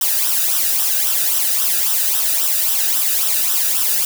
blue noise with flanger, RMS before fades -17 dBFS, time 0.01-4.05 s, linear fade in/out 2 ms, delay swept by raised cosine 0.44 to 0.95 ms, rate 3.7 Hz, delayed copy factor -0.7, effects none

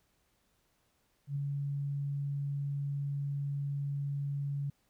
sine tone with ADSR envelope, 141.4 Hz, C#3, 35 cents sharp, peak -30 dBFS, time 1.27-4.7 s, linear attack 90 ms, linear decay 4 ms, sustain -2 dB, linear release 4 ms, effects pink hiss -74 dBFS RMS until 4.89 s

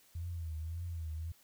sine tone with vibrato, 82.41 Hz, E2, in tune, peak -37 dBFS, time 0.15-1.32 s, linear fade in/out 5 ms, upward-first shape triangle, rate 1.8 Hz, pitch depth 110 cents each way, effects white hiss -65 dBFS RMS until 1.43 s

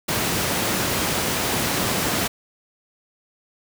pink high-pass noise, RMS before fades -23 dBFS, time 0.08-2.28 s, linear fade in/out 10 ms, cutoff 110 Hz, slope 12 dB/octave, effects none

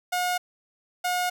sawtooth tone pair in turn, 720 / 720 Hz, F#5 / F#5, -47 / -47 cents, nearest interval unison, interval 0 cents, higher neither, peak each -20 dBFS, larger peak neither, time 0.12-0.38 / 1.04-1.3 s, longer neither, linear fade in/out 10 ms, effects none

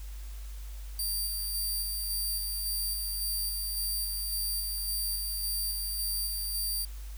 5% pulse tone with tremolo, 4699 Hz, D8, in tune, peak -23 dBFS, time 0.99-6.85 s, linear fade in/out 2 ms, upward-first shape square, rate 1.8 Hz, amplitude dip 25%, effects added 50 Hz sine -38 dBFS peak until 7.17 s + white hiss -54 dBFS RMS until 7.17 s

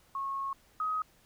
sine tone pair in turn, 1093 / 1261.6 Hz, C#6 / D#6, -25 / +24 cents, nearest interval major second, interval 249 cents, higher second, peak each -32 / -29 dBFS, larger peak second, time 0.15-0.53 / 0.8-1.02 s, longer first, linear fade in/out 2 ms, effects pink hiss -64 dBFS RMS until 1.25 s

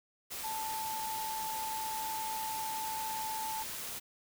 sine tone in noise, 880 Hz, A5, in tune, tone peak -36 dBFS, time 0.43-3.64 s, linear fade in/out 20 ms, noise white, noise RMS -41 dBFS, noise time 0.3-4 s, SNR +2 dB, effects none

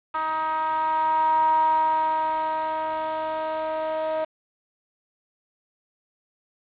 10% pulse tone with band-pass filter sweep, 315.2 Hz, D#4, 23 cents sharp, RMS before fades -24 dBFS, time 0.14-4.25 s, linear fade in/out 10 ms, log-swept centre 1100 to 700 Hz, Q 9.5, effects resampled to 8000 Hz + 7-bit

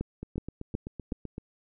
two click trains, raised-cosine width 3 ms, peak -24 / -18 dBFS, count 10 / 4, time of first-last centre 0.23-1.381 / 0.01-1.121 s, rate 7.82 / 2.7 Hz, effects none

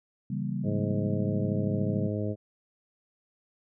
sine chord, C# diminished seventh, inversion none, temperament equal with one note detuned, 138.59 / 164.81 / 196 / 236.9 Hz, C#3 / E3 / G3 / Bb3, 0 / 0 / 0 / +28 cents, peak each -33 / -37 / -32 / -37 dBFS, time 0.3-2.08 s, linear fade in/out 5 ms
harmonic tone, 104.6 Hz, G#2, 13 cents sharp, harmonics 1 / 2 / 3 / 4 / 5 / 6, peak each -31 / -34 / -36 / -37 / -38 / -39 dBFS, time 0.63-2.36 s, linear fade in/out 50 ms
effects none

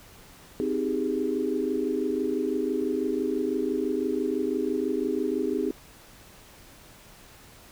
sine chord, Ab major seventh, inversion first, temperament just, 259.6 / 311.5 / 389.3 / 415.3 Hz, C4 / Eb4 / G4 / Ab4, -13 / +2 / -12 / 0 cents, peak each -30 dBFS, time 0.6-5.71 s, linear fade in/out 0 ms, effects pink hiss -51 dBFS RMS until 7.71 s

